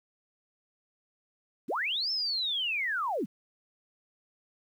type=linear two-way sweep; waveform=sine; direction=up then down; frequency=143 to 5360 to 143 Hz; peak=-28 dBFS; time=1.68-3.26 s; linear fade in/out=20 ms; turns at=2.11 s; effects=10-bit